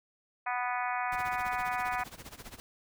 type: harmonic tone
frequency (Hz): 246.9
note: B3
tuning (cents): 0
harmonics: 3 / 4 / 5 / 6 / 7 / 8 / 9 / 10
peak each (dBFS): -34 / -36 / -38 / -40 / -41 / -42 / -43 / -44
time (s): 0.46-2.04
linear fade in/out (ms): 10
type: noise with tremolo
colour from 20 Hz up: pink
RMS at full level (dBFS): -44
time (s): 1.12-2.6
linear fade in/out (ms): 0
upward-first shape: sine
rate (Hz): 15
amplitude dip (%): 85
effects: none